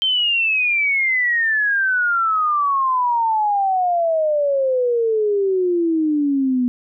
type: exponential sweep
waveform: sine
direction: down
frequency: 3136 to 243.6 Hz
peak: -15 dBFS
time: 0.02-6.68 s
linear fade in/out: 0 ms
effects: none